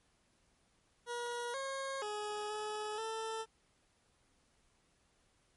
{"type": "tone with pitch steps", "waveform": "20% pulse", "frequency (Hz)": [479.1, 541, 419.7, 425, 445.1], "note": ["A#4", "C#5", "G#4", "G#4", "A4"], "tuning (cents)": [47, -42, 18, 40, 20], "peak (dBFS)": -33, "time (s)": [1.06, 3.46], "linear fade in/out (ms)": 50, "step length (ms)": 480, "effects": ["pink hiss -73 dBFS RMS until 5.56 s", "MP3 48 kbps"]}